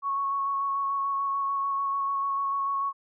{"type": "tone with vibrato", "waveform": "sine", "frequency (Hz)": 1106, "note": "C#6", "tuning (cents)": -4, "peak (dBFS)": -25, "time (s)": [0.02, 2.93], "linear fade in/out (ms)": 50, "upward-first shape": "square", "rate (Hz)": 6.8, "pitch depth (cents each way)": 11, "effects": []}